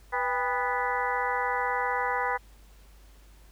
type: harmonic tone with a mistuned harmonic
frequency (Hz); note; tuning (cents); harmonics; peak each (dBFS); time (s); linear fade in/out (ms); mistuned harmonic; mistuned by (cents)
246.9; B3; 0; 2 / 3 / 4 / 5 / 6 / 7 / 8; -34 / -32 / -30 / -36 / -35 / -36 / -34; 0.12-2.38; 20; 3; +120
effects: added 50 Hz sine -51 dBFS peak until 3.51 s + pink hiss -60 dBFS RMS until 3.51 s